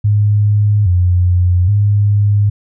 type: tone with pitch steps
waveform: sine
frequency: 104.1 / 89.5 / 102.8 Hz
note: G#2 / F2 / G#2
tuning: +5 / +43 / -17 cents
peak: -8 dBFS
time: 0.04-2.5 s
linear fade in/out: 10 ms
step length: 820 ms
effects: none